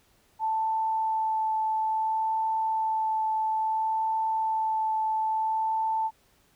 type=tone with vibrato; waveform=sine; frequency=880 Hz; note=A5; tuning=in tune; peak=-24 dBFS; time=0.39-6.11 s; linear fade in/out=50 ms; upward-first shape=sine; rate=0.59 Hz; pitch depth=9 cents each way; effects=pink hiss -64 dBFS RMS until 6.55 s